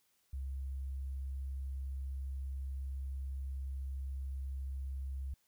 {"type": "tone with sample-and-hold", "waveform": "sine", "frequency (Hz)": 67.1, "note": "C2", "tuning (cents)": 44, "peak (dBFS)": -37, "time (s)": [0.33, 5.34], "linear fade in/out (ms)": 5, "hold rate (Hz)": 11025, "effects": ["white hiss -75 dBFS RMS until 5.47 s"]}